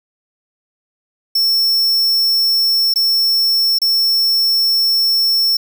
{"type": "tone with dropouts", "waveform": "square", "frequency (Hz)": 5400, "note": "E8", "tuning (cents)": 41, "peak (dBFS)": -12, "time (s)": [1.35, 5.57], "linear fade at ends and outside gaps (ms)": 5, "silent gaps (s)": [[2.939, 2.958], [3.787, 3.816]], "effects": ["9-bit"]}